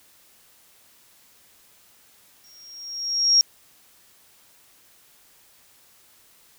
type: tone with exponential growth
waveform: sine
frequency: 5588 Hz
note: F8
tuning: in tune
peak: -11 dBFS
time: 2.44-3.41 s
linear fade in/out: 0 ms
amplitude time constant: 210 ms
effects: white hiss -56 dBFS RMS until 6.58 s